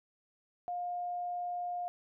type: tone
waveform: sine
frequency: 709 Hz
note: F5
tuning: 26 cents sharp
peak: -34 dBFS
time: 0.68-1.88 s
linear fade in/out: 0 ms
effects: none